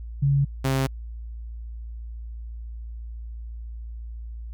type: tone pair in turn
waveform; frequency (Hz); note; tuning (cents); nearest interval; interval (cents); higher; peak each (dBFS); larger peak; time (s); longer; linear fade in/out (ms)
sine / sawtooth; 139.7 / 133.75; C#3 / C3; +14 / +38; minor second; 76; first; -17; neither; 0.22-0.45 / 0.64-0.87; neither; 10
effects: added 57 Hz sine -33 dBFS peak until 4.53 s